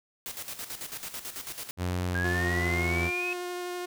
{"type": "noise with tremolo", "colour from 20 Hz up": "white", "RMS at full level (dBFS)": -37, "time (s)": [0.26, 1.71], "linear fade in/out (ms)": 0, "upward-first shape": "square", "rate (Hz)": 9.1, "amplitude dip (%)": 65}
{"type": "tone with pitch glide", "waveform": "sawtooth", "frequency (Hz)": [89.8, 84.86], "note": ["F2", "F2"], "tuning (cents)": [49, -49], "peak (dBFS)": -24, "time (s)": [1.77, 3.11], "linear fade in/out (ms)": 50, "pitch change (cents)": -98, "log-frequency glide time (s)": [2.1, 2.83]}
{"type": "linear sweep", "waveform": "sine", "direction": "up", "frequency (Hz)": [1600, 2568], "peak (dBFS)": -29, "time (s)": [2.15, 3.33], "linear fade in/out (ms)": 0}
{"type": "tone with vibrato", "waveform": "sawtooth", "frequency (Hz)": 356.7, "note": "F4", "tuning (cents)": 37, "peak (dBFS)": -29, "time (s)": [2.24, 3.86], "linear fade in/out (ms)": 10, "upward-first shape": "triangle", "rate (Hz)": 12, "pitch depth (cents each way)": 10}
{"effects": []}